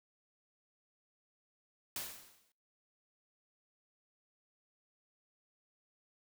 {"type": "noise with exponential decay", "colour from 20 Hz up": "white", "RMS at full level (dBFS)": -38, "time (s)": [1.96, 2.52], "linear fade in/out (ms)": 2, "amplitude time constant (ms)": 120, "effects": ["noise-tail reverb RT60 0.5 s tail -25 dB re dry"]}